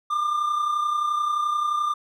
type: tone pair together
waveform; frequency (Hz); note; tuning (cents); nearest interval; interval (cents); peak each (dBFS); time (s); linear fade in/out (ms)
triangle; 1194.5 / 1226; D6 / D#6; +29 / -26; unison; 45; -20 / -29; 0.1-1.94; 10
effects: none